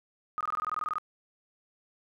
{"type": "tone bursts", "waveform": "sine", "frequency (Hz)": 1244.5, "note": "D#6", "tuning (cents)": 0, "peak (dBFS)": -28, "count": 13, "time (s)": [0.38, 0.983], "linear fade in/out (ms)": 0, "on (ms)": 27, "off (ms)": 21, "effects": []}